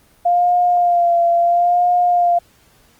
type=tone with vibrato; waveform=sine; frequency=698.5 Hz; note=F5; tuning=in tune; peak=-11 dBFS; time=0.25-2.39 s; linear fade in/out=10 ms; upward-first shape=sine; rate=0.74 Hz; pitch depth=33 cents each way; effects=pink hiss -53 dBFS RMS until 2.99 s + Opus 24 kbps